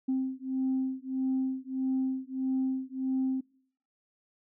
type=beating tone pair; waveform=sine; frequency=261.6 / 263.2 Hz; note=C4 / C4; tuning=0 / +10 cents; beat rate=1.6 Hz; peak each=-30 dBFS; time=0.08-3.41 s; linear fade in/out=10 ms; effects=noise-tail reverb RT60 0.6 s tail -25 dB re dry + tanh soft clip ceiling -22 dBFS